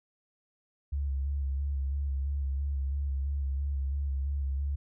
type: tone with vibrato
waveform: sine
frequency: 69.3 Hz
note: C#2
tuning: in tune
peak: -28 dBFS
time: 0.92-4.76 s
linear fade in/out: 10 ms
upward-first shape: square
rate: 3 Hz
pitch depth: 33 cents each way
effects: none